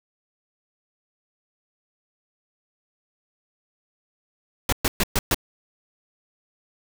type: noise bursts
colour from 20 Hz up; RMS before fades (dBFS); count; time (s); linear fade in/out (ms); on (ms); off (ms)
pink; -20; 5; 4.69-5.345; 2; 35; 120
effects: none